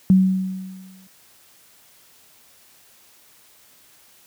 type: tone with exponential decay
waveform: sine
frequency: 188.1 Hz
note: F#3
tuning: 29 cents sharp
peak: -8 dBFS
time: 0.1-1.07 s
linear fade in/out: 0 ms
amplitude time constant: 210 ms
effects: white hiss -53 dBFS RMS until 4.26 s + high-pass 60 Hz 12 dB/octave